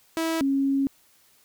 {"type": "tone pair in turn", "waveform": ["sawtooth", "sine"], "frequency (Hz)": [325.8, 274], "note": ["E4", "C#4"], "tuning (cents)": [-20, -20], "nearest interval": "minor third", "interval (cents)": 300, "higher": "first", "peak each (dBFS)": -20, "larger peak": "neither", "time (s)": [[0.17, 0.41], [0.41, 0.87]], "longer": "second", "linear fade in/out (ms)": 0, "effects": ["white hiss -60 dBFS RMS until 1.44 s"]}